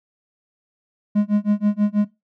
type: tone with tremolo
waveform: triangle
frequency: 207.7 Hz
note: G#3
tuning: in tune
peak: -11 dBFS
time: 1.15-2.05 s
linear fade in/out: 10 ms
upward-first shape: sine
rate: 6.2 Hz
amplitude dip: 100%
effects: noise-tail reverb RT60 0.2 s tail -18 dB re dry